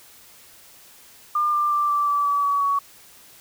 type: tone with pitch steps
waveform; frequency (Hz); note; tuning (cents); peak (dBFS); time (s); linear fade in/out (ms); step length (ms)
sine; 1200 / 1189 / 1178 / 1167.2 / 1156.4 / 1145.8 / 1135.3 / 1124.8; D6 / D6 / D6 / D6 / D6 / D6 / C#6 / C#6; +37 / +21 / +5 / -11 / -27 / -43 / +41 / +25; -18; 1.35-2.79; 5; 180
effects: white hiss -49 dBFS RMS until 3.4 s